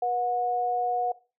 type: tone pair together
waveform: sine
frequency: 484.8 / 727.3 Hz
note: B4 / F#5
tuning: -32 / -30 cents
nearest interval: perfect fifth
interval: 702 cents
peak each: -32 / -24 dBFS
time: 0.02-1.12 s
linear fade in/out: 5 ms
effects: noise-tail reverb RT60 0.3 s tail -18 dB re dry

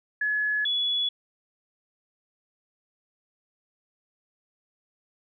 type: tone pair in turn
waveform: sine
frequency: 1700 / 3400 Hz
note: G#6 / G#7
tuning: +40 / +40 cents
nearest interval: octave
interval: 1200 cents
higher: second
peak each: -23 dBFS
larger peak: neither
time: 0.21-0.65 / 0.65-1.09 s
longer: neither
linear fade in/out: 5 ms
effects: none

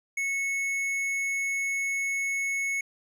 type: tone with tanh clipping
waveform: sine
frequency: 2200 Hz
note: C#7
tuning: 14 cents flat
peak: -28 dBFS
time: 0.17-2.81 s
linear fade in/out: 5 ms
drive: 11 dB
effects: none

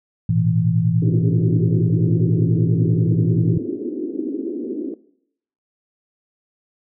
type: chord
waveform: sine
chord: A suspended second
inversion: none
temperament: equal with one note detuned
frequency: 110 / 120.3 / 164.81 Hz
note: A2 / B2 / E3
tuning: 0 / -45 / 0 cents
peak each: -19 / -21 / -18 dBFS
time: 0.29-3.58 s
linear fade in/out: 5 ms
type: band-pass noise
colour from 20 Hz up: pink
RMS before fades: -26 dBFS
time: 1.02-4.94 s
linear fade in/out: 2 ms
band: 260 to 390 Hz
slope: 48 dB/octave
effects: noise-tail reverb RT60 0.7 s tail -18 dB re dry

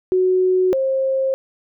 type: tone pair in turn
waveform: sine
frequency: 370 / 532.4 Hz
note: F#4 / C5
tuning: 0 / +30 cents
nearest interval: tritone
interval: 630 cents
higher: second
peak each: -13 / -16 dBFS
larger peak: first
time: 0.12-0.73 / 0.73-1.34 s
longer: neither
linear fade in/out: 0 ms
effects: none

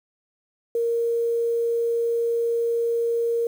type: tone with quantisation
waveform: sine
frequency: 466.2 Hz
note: A#4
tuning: in tune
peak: -20 dBFS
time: 0.75-3.47 s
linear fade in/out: 2 ms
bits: 8
effects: none

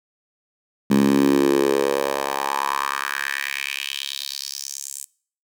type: tone with high-pass filter sweep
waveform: 10% pulse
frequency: 69.3 Hz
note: C#2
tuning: in tune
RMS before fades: -22 dBFS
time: 0.9-5.05 s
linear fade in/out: 10 ms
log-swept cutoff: 200 to 8200 Hz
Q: 3.5
effects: noise-tail reverb RT60 0.5 s tail -24 dB re dry

